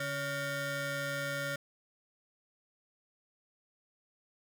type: ring-modulated tone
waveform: 25% pulse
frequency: 421.2 Hz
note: G#4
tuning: 24 cents sharp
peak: -27 dBFS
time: 0-1.56 s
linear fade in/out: 5 ms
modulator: 987 Hz
effects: none